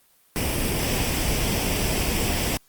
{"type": "noise with comb filter", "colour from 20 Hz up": "pink", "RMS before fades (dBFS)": -24, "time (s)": [0.36, 2.57], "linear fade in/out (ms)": 0, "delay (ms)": 0.37, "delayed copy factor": 0.5, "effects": ["white hiss -60 dBFS RMS until 2.68 s", "Opus 32 kbps"]}